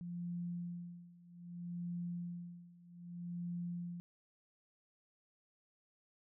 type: tone with tremolo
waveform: sine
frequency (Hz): 174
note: F3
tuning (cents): -6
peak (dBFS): -38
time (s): 0.01-4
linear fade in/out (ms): 0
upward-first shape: sine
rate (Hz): 0.63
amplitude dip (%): 90
effects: none